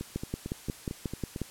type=two click trains; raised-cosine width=3 ms; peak=-18 / -22 dBFS; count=8 / 7; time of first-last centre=0.16-1.417 / 0.01-1.361 s; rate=5.57 / 4.44 Hz; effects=white hiss -49 dBFS RMS until 1.5 s + low-pass 12000 Hz 12 dB/octave